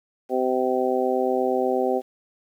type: harmonic tone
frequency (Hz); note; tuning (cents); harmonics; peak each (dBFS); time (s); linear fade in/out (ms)
128.4; C3; -32; 2 / 3 / 4 / 5 / 6; -28 / -24 / -25 / -29 / -27; 0.29-2.02; 50
effects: 9-bit